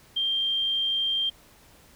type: tone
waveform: sine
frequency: 3176 Hz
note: G7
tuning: 22 cents sharp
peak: -23 dBFS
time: 0.16-1.3 s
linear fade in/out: 10 ms
effects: pink hiss -55 dBFS RMS until 1.95 s